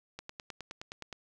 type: click train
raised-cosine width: 0.2 ms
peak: -24 dBFS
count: 10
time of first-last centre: 0.19-1.127 s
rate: 9.6 Hz
effects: none